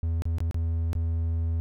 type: tone with dropouts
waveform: triangle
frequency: 82.41 Hz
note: E2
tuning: in tune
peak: -22 dBFS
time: 0.03-1.6 s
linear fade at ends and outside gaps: 0 ms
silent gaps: 0.221-0.254 / 0.384-0.404 / 0.511-0.544 / 0.931-0.952 s
effects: none